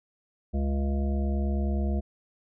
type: harmonic tone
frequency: 69.3 Hz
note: C#2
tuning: in tune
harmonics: 1 / 3 / 5 / 7 / 9 / 10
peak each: -25 / -31 / -38 / -43 / -41 / -43 dBFS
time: 0.53-2.01 s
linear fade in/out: 20 ms
effects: none